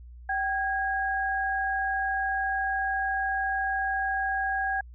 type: tone pair together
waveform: sine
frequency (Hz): 774 / 1640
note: G5 / G#6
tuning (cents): -22 / -22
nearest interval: octave + minor second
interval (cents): 1300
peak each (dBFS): -28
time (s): 0.29-4.81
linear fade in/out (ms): 5
effects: added 60 Hz sine -43 dBFS peak until 4.94 s